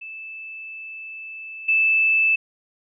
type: tone with level steps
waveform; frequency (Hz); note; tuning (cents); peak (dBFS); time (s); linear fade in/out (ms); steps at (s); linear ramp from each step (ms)
sine; 2631; E7; -4; -33 / -15; 0.01-2.36; 10; 1.68; 10
effects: none